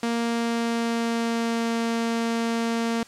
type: tone with pitch glide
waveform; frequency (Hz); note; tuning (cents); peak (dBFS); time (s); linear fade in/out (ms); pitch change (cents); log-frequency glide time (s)
sawtooth; 233.1 to 230.4; A#3 to A#3; 0 to -20; -19; 0.03-3.03; 2; -20; 0.22-1.74
effects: white hiss -50 dBFS RMS until 3.07 s + low-pass 8000 Hz 12 dB/octave